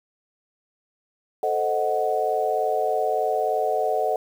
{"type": "chord", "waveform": "sine", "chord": "A diminished seventh", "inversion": "none", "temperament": "equal", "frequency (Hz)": [440, 523.3, 622.3, 740], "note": ["A4", "C5", "Eb5", "Gb5"], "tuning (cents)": [0, 0, 0, 0], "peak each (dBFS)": [-26, -29, -26, -24], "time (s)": [1.43, 4.16], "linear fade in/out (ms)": 2, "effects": ["8-bit"]}